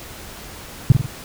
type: tone with echo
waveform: sine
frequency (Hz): 129.4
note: C3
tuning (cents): -19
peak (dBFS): -4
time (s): 0.9-0.92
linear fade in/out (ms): 2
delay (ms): 47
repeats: 3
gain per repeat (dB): -6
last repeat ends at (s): 1.061
effects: pink hiss -37 dBFS RMS until 1.24 s